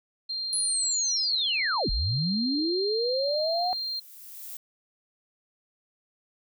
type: tone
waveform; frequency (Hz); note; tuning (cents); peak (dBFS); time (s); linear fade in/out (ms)
sine; 4186; C8; 0; -29; 0.29-4; 10
type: linear two-way sweep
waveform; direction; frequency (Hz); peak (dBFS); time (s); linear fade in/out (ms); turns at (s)
sine; down then up; 10200 to 32.7 to 744; -25; 0.53-3.73; 0; 1.9
type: noise with exponential growth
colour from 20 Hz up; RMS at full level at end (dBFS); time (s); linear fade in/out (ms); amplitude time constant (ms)
violet; -38; 2.77-4.57; 2; 390
effects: none